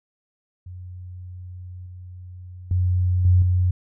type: tone with level steps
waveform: sine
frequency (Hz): 90.5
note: F#2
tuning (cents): -38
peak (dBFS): -34 / -36 / -17 / -12 / -16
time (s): 0.66-3.71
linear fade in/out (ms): 5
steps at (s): 1.86 / 2.71 / 3.25 / 3.42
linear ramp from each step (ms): 2
effects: none